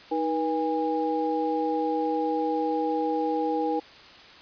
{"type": "tone cluster", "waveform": "sine", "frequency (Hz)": [312.9, 483, 817], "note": ["D#4", "B4", "G#5"], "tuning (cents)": [10, -39, -29], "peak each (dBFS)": -28, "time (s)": [0.11, 3.8], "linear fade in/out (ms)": 10, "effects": ["white hiss -48 dBFS RMS until 4.41 s", "resampled to 11025 Hz"]}